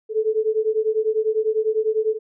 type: beating tone pair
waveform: sine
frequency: 431.4 / 441.4 Hz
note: A4 / A4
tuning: -34 / +5 cents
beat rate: 10 Hz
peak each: -21 dBFS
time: 0.09-2.19 s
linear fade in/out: 50 ms
effects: none